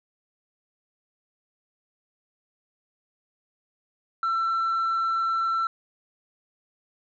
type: tone with frequency modulation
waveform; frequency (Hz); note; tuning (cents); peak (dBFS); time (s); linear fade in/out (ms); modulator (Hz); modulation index
sine; 1342; E6; +31; -20; 4.23-5.67; 2; 27.7; 0.24
effects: tanh soft clip ceiling -21 dBFS